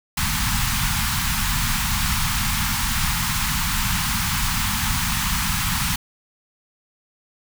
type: band-stop noise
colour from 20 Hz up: pink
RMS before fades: -22 dBFS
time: 0.17-5.96 s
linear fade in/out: 5 ms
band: 230 to 860 Hz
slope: 48 dB/octave
effects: none